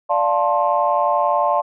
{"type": "chord", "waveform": "sine", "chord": "D minor seventh", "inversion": "none", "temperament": "equal with one note detuned", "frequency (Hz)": [587.3, 698.5, 880, 1058.1], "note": ["D5", "F5", "A5", "C6"], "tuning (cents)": [0, 0, 0, 19], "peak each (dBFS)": -20, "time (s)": [0.09, 1.62], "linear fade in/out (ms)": 20, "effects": ["tanh soft clip ceiling -4 dBFS"]}